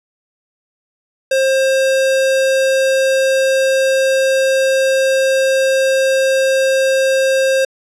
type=tone; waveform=square; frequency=532 Hz; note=C5; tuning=29 cents sharp; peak=-12 dBFS; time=1.31-7.65 s; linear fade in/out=5 ms; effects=low-pass 10000 Hz 12 dB/octave